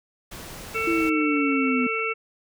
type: noise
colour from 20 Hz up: pink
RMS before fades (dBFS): -39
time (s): 0.31-1.1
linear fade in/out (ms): 10
type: harmonic tone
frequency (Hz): 446.8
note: A4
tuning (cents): +27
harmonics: 1 / 3 / 5 / 6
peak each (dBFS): -29 / -29 / -29 / -29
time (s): 0.74-2.14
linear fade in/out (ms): 20
type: exponential sweep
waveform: sine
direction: down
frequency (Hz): 337.5 to 246.9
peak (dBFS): -21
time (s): 0.87-1.87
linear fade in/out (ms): 5
effects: none